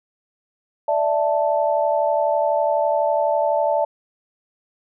sine chord, D suspended second, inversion none, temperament equal, 587.3 / 659.3 / 880 Hz, D5 / E5 / A5, 0 / 0 / 0 cents, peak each -20 / -21 / -22 dBFS, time 0.88-3.85 s, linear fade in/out 5 ms, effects none

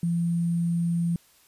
sine tone with sample-and-hold, 170 Hz, F3, 46 cents flat, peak -22 dBFS, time 0.03-1.16 s, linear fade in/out 2 ms, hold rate 8820 Hz, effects white hiss -59 dBFS RMS until 1.47 s + resampled to 32000 Hz

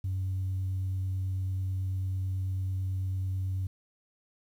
sine tone with vibrato, 94.3 Hz, F#2, 33 cents sharp, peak -27 dBFS, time 0.04-3.67 s, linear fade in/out 5 ms, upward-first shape sine, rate 9.1 Hz, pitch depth 8 cents each way, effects tanh soft clip ceiling -26 dBFS + 10-bit

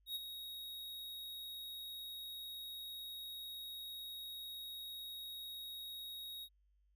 square tone with ADSR envelope, 3771 Hz, A#7, 19 cents sharp, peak -38 dBFS, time 0.06-6.49 s, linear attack 94 ms, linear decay 25 ms, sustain -8 dB, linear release 61 ms, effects added 50 Hz sine -70 dBFS peak until 6.95 s

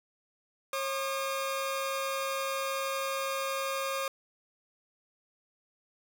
sawtooth tone pair together, 541 / 1214.5 Hz, C#5 / D#6, -42 / -42 cents, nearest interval octave + major second, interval 1400 cents, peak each -29 / -31 dBFS, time 0.73-4.08 s, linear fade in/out 2 ms, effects none

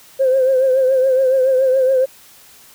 sine tone with vibrato, 523.3 Hz, C5, in tune, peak -10 dBFS, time 0.19-2.06 s, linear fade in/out 20 ms, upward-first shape triangle, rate 7.1 Hz, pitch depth 63 cents each way, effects tanh soft clip ceiling -6 dBFS + white hiss -45 dBFS RMS until 2.74 s

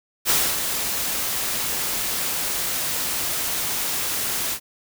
white noise with ADSR envelope, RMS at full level -18 dBFS, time 0.25-4.6 s, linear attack 47 ms, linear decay 260 ms, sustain -7 dB, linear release 81 ms, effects none

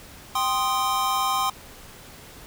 square chord, C minor, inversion second, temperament equal, 784 / 1046.5 / 1244.5 Hz, G5 / C6 / Eb6, 0 / 0 / 0 cents, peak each -28 / -25 / -28 dBFS, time 0.35-1.5 s, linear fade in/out 5 ms, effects pink hiss -45 dBFS RMS until 2.46 s

